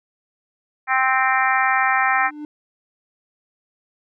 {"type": "harmonic tone", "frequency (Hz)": 261.6, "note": "C4", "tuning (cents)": 0, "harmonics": [3, 4, 5, 6, 7, 8, 9], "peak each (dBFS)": [-21, -24, -22, -26, -21, -27, -27], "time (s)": [0.87, 2.31], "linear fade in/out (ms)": 50}
{"type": "tone with exponential growth", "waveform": "triangle", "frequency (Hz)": 298.8, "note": "D4", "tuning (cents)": 30, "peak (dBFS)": -25, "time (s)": [1.94, 2.45], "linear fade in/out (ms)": 1, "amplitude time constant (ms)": 110}
{"effects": []}